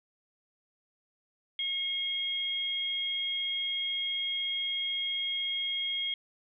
sine tone pair together, 2161 / 3262 Hz, C#7 / G#7, -45 / -32 cents, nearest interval perfect fifth, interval 713 cents, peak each -38 / -30 dBFS, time 1.59-6.14 s, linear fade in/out 2 ms, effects none

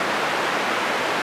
white band-pass noise, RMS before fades -23 dBFS, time 0-1.22 s, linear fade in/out 2 ms, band 260 to 1700 Hz, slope 12 dB/octave, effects resampled to 32000 Hz

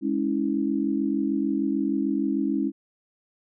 sine chord, C# minor, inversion second, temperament equal with one note detuned, 207.7 / 277.2 / 323.8 Hz, G#3 / C#4 / E4, 0 / 0 / -31 cents, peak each -28 / -25 / -27 dBFS, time 0.01-2.72 s, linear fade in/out 50 ms, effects none

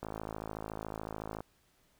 click train, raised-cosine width 1 ms, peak -25 dBFS, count 75, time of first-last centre 0.03-1.405 s, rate 53.8 Hz, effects pink hiss -70 dBFS RMS until 1.99 s

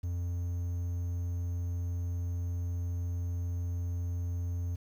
triangle tone, 87.31 Hz, F2, in tune, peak -29 dBFS, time 0.03-4.76 s, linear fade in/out 10 ms, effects 10-bit

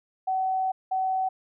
sine tone pair in turn, 756 / 756 Hz, F#5 / F#5, +37 / +37 cents, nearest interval unison, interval 0 cents, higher neither, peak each -23 dBFS, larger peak neither, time 0.27-0.72 / 0.91-1.29 s, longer first, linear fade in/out 10 ms, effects none

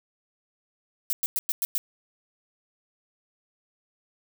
violet noise bursts, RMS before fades -26 dBFS, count 6, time 1.1-1.78 s, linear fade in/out 0 ms, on 30 ms, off 100 ms, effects none

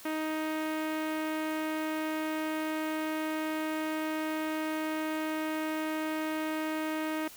sawtooth tone with low-pass filter, 312.6 Hz, D#4, 8 cents sharp, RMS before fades -33 dBFS, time 0.05-7.28 s, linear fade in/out 5 ms, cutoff 2400 Hz, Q 1.3, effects white hiss -50 dBFS RMS until 7.36 s

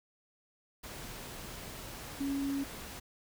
sine tone in noise, 277.5 Hz, C#4, 2 cents sharp, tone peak -31 dBFS, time 2.2-2.64 s, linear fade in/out 10 ms, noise pink, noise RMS -45 dBFS, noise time 0.83-3 s, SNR +11 dB, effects none

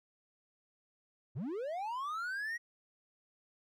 triangle linear sweep, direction up, 98 to 1921 Hz, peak -34 dBFS, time 1.35-2.58 s, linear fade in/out 20 ms, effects none

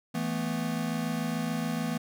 square chord, E suspended fourth, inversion none, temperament equal, 164.81 / 220 / 246.9 Hz, E3 / A3 / B3, 0 / 0 / 0 cents, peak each -34 / -34 / -34 dBFS, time 0.14-1.98 s, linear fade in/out 10 ms, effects none

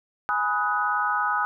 sine chord, G# minor seventh, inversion none, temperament equal with one note detuned, 830.6 / 987.8 / 1259 / 1480 Hz, G#5 / B5 / D#6 / F#6, 0 / 0 / +20 / 0 cents, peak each -28 / -30 / -25 / -27 dBFS, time 0.29-1.45 s, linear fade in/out 0 ms, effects none

